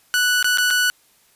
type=tone with dropouts; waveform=sawtooth; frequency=1480 Hz; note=F#6; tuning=in tune; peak=-12 dBFS; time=0.14-0.9 s; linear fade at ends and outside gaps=0 ms; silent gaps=0.427-0.444 / 0.574-0.583 / 0.704-0.708 s; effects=white hiss -57 dBFS RMS until 1.35 s + resampled to 32000 Hz